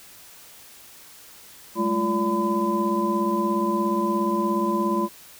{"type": "tone cluster", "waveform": "sine", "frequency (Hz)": [199.2, 216.2, 343.8, 575, 1010], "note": ["G3", "A3", "F4", "D5", "B5"], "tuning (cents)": [28, -30, -27, -37, 39], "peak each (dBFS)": [-30, -26, -25, -32, -25], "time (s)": [1.75, 5.09], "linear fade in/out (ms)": 50, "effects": ["white hiss -47 dBFS RMS until 5.39 s"]}